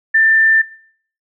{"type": "tone", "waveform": "sine", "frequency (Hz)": 1783, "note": "A6", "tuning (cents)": 22, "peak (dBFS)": -8, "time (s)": [0.14, 0.62], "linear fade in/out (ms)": 10, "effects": ["noise-tail reverb RT60 0.6 s tail -24 dB re dry"]}